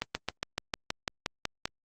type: slowing click train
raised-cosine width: 0.2 ms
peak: -12 dBFS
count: 11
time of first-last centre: 0.02-1.655 s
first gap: 130 ms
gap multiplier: 1.05
effects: Opus 32 kbps